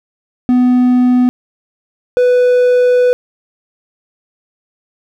triangle tone pair in turn, 249.2 / 495.7 Hz, B3 / B4, +16 / +6 cents, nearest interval octave, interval 1190 cents, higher second, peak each -5 dBFS, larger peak neither, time 0.49-1.29 / 2.17-3.13 s, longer second, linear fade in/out 0 ms, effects none

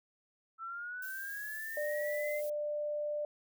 sine linear sweep, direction up, 1318.5 to 2093 Hz, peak -39 dBFS, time 0.58-2.42 s, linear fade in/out 50 ms
violet noise, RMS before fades -48 dBFS, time 1.02-2.5 s, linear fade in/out 5 ms
sine tone, 594 Hz, D5, 20 cents sharp, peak -33 dBFS, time 1.77-3.25 s, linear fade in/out 2 ms
effects none

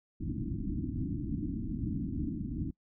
white low-pass noise, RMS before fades -35 dBFS, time 0.2-2.71 s, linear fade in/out 10 ms, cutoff 320 Hz, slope 96 dB/octave, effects noise-tail reverb RT60 0.1 s tail -22 dB re dry

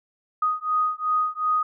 sine beating tone pair, 1244.5 / 1247.2 Hz, D#6 / D#6, 0 / +4 cents, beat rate 2.7 Hz, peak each -24 dBFS, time 0.42-1.63 s, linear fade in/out 5 ms, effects none

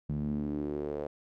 sawtooth tone with band-pass filter sweep, 73.42 Hz, D2, in tune, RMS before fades -34 dBFS, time 0.09-1.07 s, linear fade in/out 5 ms, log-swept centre 170 to 520 Hz, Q 3.9, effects none

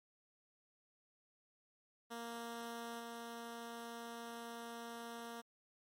10% pulse tone with level steps, 233.1 Hz, A#3, in tune, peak -36 / -38 dBFS, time 2.1-5.42 s, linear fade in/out 20 ms, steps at 2.99 s, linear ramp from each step 10 ms, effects MP3 64 kbps

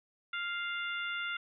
harmonic tone, 698.5 Hz, F5, in tune, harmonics 2 / 3 / 4 / 5, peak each -36 / -40 / -42 / -44 dBFS, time 0.33-1.37 s, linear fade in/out 5 ms, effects none

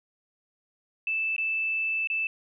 sine tone with dropouts, 2637 Hz, E7, in tune, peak -25 dBFS, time 1.07-2.27 s, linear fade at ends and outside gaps 2 ms, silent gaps 1.364-1.381 / 2.073-2.1 s, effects none

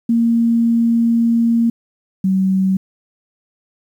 sine tone pair in turn, 231.8 / 190.15 Hz, A#3 / F#3, -10 / +48 cents, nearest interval minor third, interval 342 cents, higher first, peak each -11 / -12 dBFS, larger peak first, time 0.09-1.7 / 2.24-2.77 s, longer first, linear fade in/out 5 ms, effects 8-bit

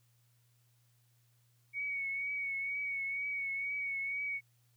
sine tone with vibrato, 2233 Hz, C#7, 12 cents sharp, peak -34 dBFS, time 1.73-4.41 s, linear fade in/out 50 ms, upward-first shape triangle, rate 2.1 Hz, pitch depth 39 cents each way, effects added 119 Hz sine -68 dBFS peak until 4.76 s + white hiss -75 dBFS RMS until 4.76 s

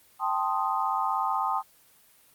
sine chord, A half-diminished seventh, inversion third, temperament equal, 784 / 880 / 1046.5 / 1244.5 Hz, G5 / A5 / C6 / Eb6, 0 / 0 / 0 / 0 cents, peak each -30 dBFS, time 0.19-1.63 s, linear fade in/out 50 ms, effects white hiss -59 dBFS RMS until 2.34 s + Opus 32 kbps

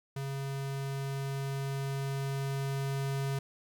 square tone with level ramp, 137.2 Hz, C#3, 17 cents flat, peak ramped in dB -35 to -31 dBFS, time 0.16-3.39 s, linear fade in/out 5 ms, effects 12-bit

